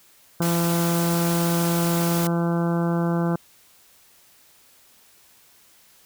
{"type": "harmonic tone", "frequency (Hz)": 169.9, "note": "F3", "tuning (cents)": -47, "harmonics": [1, 2, 3, 4, 5, 6, 7, 8, 9], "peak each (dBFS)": [-21, -27, -31, -33, -35, -37, -38, -39, -40], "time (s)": [0.4, 3.36], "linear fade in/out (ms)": 5}
{"type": "noise", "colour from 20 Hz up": "white", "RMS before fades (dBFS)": -30, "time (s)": [0.42, 2.27], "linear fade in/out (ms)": 0}
{"effects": ["white hiss -55 dBFS RMS until 6.05 s"]}